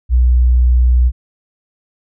sine tone, 61.5 Hz, B1, 7 cents flat, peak -7 dBFS, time 0.09-1.12 s, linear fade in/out 50 ms, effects none

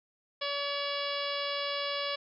harmonic tone with a mistuned harmonic, 569 Hz, C#5, 45 cents sharp, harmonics 1 / 2 / 3 / 4 / 5 / 6 / 7 / 8 / 9, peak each -36 / -38 / -42 / -41 / -40 / -39 / -42 / -44 / -43 dBFS, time 0.41-2.16 s, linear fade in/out 10 ms, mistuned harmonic 6, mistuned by -21 cents, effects none

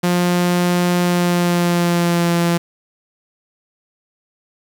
sawtooth tone with pitch glide, 176.8 to 171.17 Hz, F3 to F3, +22 to -34 cents, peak -10 dBFS, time 0.03-2.58 s, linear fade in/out 10 ms, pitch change -56 cents, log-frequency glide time 1.01-2.33 s, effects 7-bit

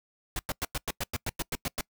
pink noise bursts, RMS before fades -31 dBFS, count 12, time 0.36-1.81 s, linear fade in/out 2 ms, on 31 ms, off 98 ms, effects noise-tail reverb RT60 0.1 s tail -25 dB re dry

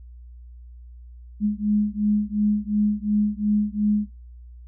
sine beating tone pair, 207.7 / 210.5 Hz, G#3 / G#3, 0 / +24 cents, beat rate 2.8 Hz, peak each -22 dBFS, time 1.4-4.08 s, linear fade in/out 50 ms, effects noise-tail reverb RT60 0.2 s tail -18 dB re dry + added 60 Hz sine -40 dBFS peak until 4.67 s

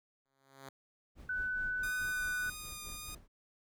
5% pulse tone with exponential growth, 135.7 Hz, C#3, 36 cents flat, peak -34 dBFS, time 0.25-0.69 s, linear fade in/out 2 ms, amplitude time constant 94 ms
brown noise with tremolo, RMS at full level -48 dBFS, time 1.15-3.28 s, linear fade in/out 50 ms, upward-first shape sine, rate 4.7 Hz, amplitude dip 65%
sine tone with pitch glide, 1499 to 1486.9 Hz, F#6 to F#6, +22 to +8 cents, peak -33 dBFS, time 1.29-2.5 s, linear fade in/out 5 ms, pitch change -14 cents, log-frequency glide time 2.11-2.38 s
5% pulse tone with vibrato, 1225 Hz, D#6, 27 cents flat, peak -32 dBFS, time 1.83-3.15 s, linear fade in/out 5 ms, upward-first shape triangle, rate 1.7 Hz, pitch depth 14 cents each way
effects none

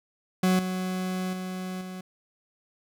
40% pulse tone with level steps, 185 Hz, F#3, in tune, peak -19 / -27 / -31 / -35 dBFS, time 0.43-2.01 s, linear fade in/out 5 ms, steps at 0.59 / 1.33 / 1.81 s, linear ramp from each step 2 ms, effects none

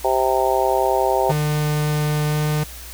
harmonic tone, 130.81 Hz, C3, in tune, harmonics 3 / 4 / 5 / 6 / 7, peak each -22 / -22 / -22 / -22 / -22 dBFS, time 0.04-1.32 s, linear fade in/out 10 ms
45% pulse tone with pitch glide, 150.3 to 151.26 Hz, D3 to D#3, +40 to -49 cents, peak -18 dBFS, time 1.29-2.64 s, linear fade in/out 10 ms, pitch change +11 cents, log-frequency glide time 2.26-2.39 s
effects added 60 Hz sine -37 dBFS peak until 2.93 s + white hiss -38 dBFS RMS until 2.93 s

